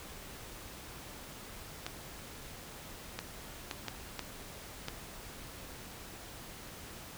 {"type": "clicks", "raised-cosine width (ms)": 0.2, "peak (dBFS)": -19, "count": 6, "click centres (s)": [1.865, 3.19, 3.712, 3.883, 4.193, 4.884], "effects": ["pink hiss -48 dBFS RMS until 7.17 s"]}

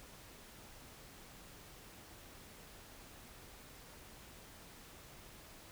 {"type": "silence", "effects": ["pink hiss -56 dBFS RMS until 5.71 s"]}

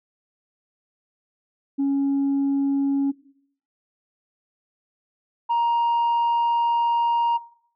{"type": "tone pair in turn", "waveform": "sine", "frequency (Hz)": [277.2, 938.6], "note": ["C#4", "A#5"], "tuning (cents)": [0, 12], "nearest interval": "octave + major sixth", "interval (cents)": 2112, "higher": "second", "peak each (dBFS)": [-17, -16], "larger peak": "second", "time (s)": [[1.78, 3.12], [5.49, 7.38]], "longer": "second", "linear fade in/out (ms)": 20, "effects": ["noise-tail reverb RT60 0.6 s tail -18 dB re dry", "tanh soft clip ceiling -17 dBFS"]}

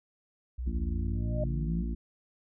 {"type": "exponential sweep", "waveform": "sine", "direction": "up", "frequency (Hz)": [59.4, 185], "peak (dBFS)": -32, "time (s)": [0.58, 1.84], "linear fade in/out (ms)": 10}
{"type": "harmonic tone", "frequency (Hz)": 56.7, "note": "A#1", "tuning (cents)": -47, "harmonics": [1, 3, 4, 5, 6], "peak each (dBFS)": [-31, -40, -39, -45, -46], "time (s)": [0.66, 1.95], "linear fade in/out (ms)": 10}
{"type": "tone with exponential growth", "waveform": "sine", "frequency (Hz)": 610, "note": "D#5", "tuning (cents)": -34, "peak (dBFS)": -28, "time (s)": [1.14, 1.44], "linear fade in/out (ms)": 5, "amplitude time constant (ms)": 65}
{"effects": []}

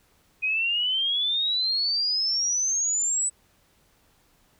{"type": "exponential sweep", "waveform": "sine", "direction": "up", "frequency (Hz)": [2489, 8020], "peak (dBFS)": -22, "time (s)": [0.42, 3.3], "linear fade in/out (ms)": 20, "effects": ["pink hiss -63 dBFS RMS until 4.59 s"]}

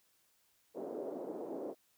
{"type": "band-pass noise", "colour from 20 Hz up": "white", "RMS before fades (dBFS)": -42, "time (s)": [0.74, 1.75], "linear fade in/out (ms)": 50, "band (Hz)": [280, 540], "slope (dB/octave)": 24, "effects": ["white hiss -73 dBFS RMS until 1.97 s"]}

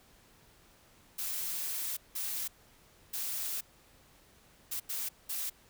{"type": "noise bursts at uneven times", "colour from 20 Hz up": "blue", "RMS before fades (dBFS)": -36, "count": 6, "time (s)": [[1.18, 1.97], [2.15, 2.48], [3.13, 3.61], [4.71, 4.8], [4.89, 5.09], [5.29, 5.5]], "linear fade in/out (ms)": 10, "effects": ["pink hiss -62 dBFS RMS until 5.69 s"]}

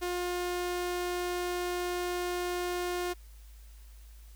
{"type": "tone", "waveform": "sawtooth", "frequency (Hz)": 355.7, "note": "F4", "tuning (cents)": 32, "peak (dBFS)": -27, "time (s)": [0.01, 3.14], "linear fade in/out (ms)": 20, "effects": ["added 53 Hz sine -48 dBFS peak until 4.35 s", "white hiss -62 dBFS RMS until 4.35 s"]}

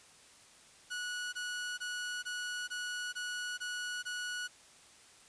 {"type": "tone bursts", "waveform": "sawtooth", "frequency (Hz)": 1466, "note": "F#6", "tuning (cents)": -16, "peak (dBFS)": -33, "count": 8, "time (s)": [0.9, 4.48], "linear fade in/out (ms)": 20, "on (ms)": 430, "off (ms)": 20, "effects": ["white hiss -59 dBFS RMS until 5.28 s", "resampled to 22050 Hz"]}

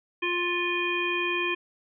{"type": "harmonic tone", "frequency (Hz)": 351.7, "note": "F4", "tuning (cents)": 12, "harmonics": [1, 3, 5, 7, 9], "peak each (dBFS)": [-30, -33, -34, -28, -36], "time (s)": [0.22, 1.55], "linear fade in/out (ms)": 10, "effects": []}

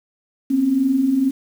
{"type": "tone pair together", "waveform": "sine", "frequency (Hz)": [246.9, 268.9], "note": ["B3", "C4"], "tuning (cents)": [0, 47], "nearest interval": "minor second", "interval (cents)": 147, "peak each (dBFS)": [-23, -15], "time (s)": [0.5, 1.31], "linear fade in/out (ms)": 10, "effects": ["7-bit"]}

